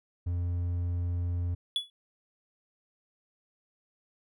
triangle tone, 87.5 Hz, F2, 4 cents sharp, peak -26 dBFS, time 0.26-1.55 s, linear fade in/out 10 ms
triangle tone with exponential decay, 3408 Hz, G#7, 44 cents sharp, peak -21 dBFS, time 1.76-1.9 s, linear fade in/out 1 ms, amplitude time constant 30 ms
effects none

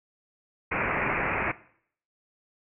white low-pass noise, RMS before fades -28 dBFS, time 0.71-1.52 s, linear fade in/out 10 ms, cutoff 2500 Hz, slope 96 dB/octave, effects noise-tail reverb RT60 0.6 s tail -18 dB re dry

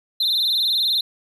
triangle tone with vibrato, 3853 Hz, B7, 44 cents flat, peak -16 dBFS, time 0.2-1.01 s, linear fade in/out 5 ms, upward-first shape sine, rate 20 Hz, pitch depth 150 cents each way, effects none

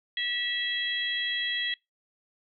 harmonic tone with a mistuned harmonic, 659.3 Hz, E5, in tune, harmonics 3 / 4 / 5 / 6, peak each -31 / -41 / -30 / -40 dBFS, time 0.17-1.74 s, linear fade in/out 2 ms, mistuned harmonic 3, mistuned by -31 cents, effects noise-tail reverb RT60 0.2 s tail -25 dB re dry

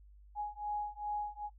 sine beating tone pair, 832 / 834.5 Hz, G#5 / G#5, +3 / +8 cents, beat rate 2.5 Hz, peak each -39 / -39 dBFS, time 0.35-1.5 s, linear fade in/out 50 ms, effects noise-tail reverb RT60 0.1 s tail -17 dB re dry + added 50 Hz sine -55 dBFS peak until 1.58 s

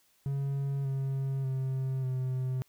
triangle tone with pitch steps, 138.59 / 135.35 / 132.18 / 129.09 Hz, C#3 / C#3 / C3 / C3, 0 / -41 / +18 / -23 cents, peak -27 dBFS, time 0.26-2.62 s, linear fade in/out 0 ms, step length 590 ms, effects white hiss -68 dBFS RMS until 2.68 s

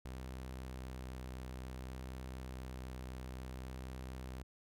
sawtooth tone with vibrato, 64 Hz, C2, 38 cents flat, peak -40 dBFS, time 0.05-4.43 s, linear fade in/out 5 ms, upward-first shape sine, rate 0.58 Hz, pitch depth 8 cents each way, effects none

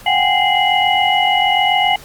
sine tone cluster, 733 / 774 / 821 / 2083 / 2924 Hz, F#5 / G5 / G#5 / C7 / F#7, -16 / -22 / -20 / -8 / -21 cents, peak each -18 dBFS, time 0.06-1.96 s, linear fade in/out 5 ms, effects pink hiss -39 dBFS RMS until 2.04 s + Opus 48 kbps

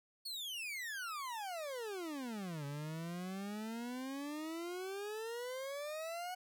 40% pulse exponential two-way sweep, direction down then up, 4482 to 140 to 741 Hz, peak -40 dBFS, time 0.25-6.35 s, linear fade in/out 10 ms, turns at 2.65 s, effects none

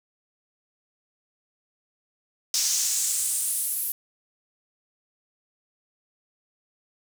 brown noise with high-pass filter sweep, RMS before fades -26 dBFS, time 2.54-3.92 s, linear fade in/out 2 ms, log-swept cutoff 5600 to 12000 Hz, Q 2.8, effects none

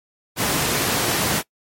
pink high-pass noise, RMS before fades -21 dBFS, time 0.36-1.43 s, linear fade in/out 50 ms, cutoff 120 Hz, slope 12 dB/octave, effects noise-tail reverb RT60 0.1 s tail -23 dB re dry + MP3 64 kbps

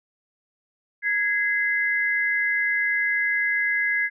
sine tone pair together, 1661.2 / 2052 Hz, G#6 / C7, 0 / -34 cents, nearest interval major third, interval 366 cents, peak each -23 dBFS, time 1.02-4.1 s, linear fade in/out 50 ms, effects none

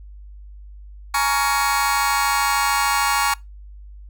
sawtooth chord, Bb minor seventh, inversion third, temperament just, 839.1 / 932.3 / 1118.8 / 1398.5 Hz, Ab5 / Bb5 / Db6 / F6, +18 / 0 / +16 / +2 cents, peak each -19 / -20 / -17 / -22 dBFS, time 1.14-3.34 s, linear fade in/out 5 ms, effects noise-tail reverb RT60 0.2 s tail -23 dB re dry + added 50 Hz sine -37 dBFS peak until 4.09 s

